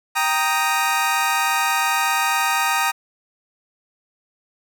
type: chord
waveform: 25% pulse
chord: Eb major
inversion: first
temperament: equal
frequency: 784 / 932.3 / 1244.5 Hz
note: G5 / Bb5 / Eb6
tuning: 0 / 0 / 0 cents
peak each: -20 / -18 / -18 dBFS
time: 0.15-2.92 s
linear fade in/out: 20 ms
effects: none